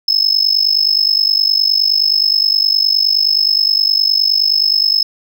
sine tone with amplitude modulation, 5200 Hz, E8, 24 cents flat, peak -4 dBFS, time 0.08-5.03 s, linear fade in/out 5 ms, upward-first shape sine, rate 49.6 Hz, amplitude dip 95%, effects tanh soft clip ceiling -6 dBFS

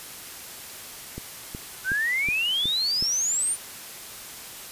click train, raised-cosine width 3 ms, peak -21 dBFS, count 6, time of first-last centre 1.18-3.025 s, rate 2.71 Hz
sine exponential sweep, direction up, 1478 to 9397 Hz, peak -22 dBFS, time 1.84-3.57 s, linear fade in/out 50 ms
effects white hiss -40 dBFS RMS until 4.71 s + resampled to 32000 Hz

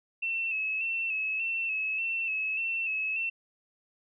sine tone with vibrato, 2637 Hz, E7, in tune, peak -28 dBFS, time 0.22-3.3 s, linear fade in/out 10 ms, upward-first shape square, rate 1.7 Hz, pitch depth 37 cents each way, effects none

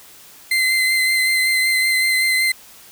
35% pulse tone with vibrato, 2064 Hz, C7, 24 cents flat, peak -13 dBFS, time 0.51-2.52 s, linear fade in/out 5 ms, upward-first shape sine, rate 5.3 Hz, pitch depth 19 cents each way, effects white hiss -44 dBFS RMS until 2.91 s

